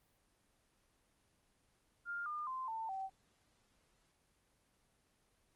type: tone with pitch steps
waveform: sine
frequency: 1403 / 1207.4 / 1039 / 894.1 / 769.4 Hz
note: F6 / D6 / C6 / A5 / G5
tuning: +8 / +48 / -12 / +28 / -33 cents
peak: -39 dBFS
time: 2.05-3.1 s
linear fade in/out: 50 ms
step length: 210 ms
effects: pink hiss -75 dBFS RMS until 5.55 s + Opus 24 kbps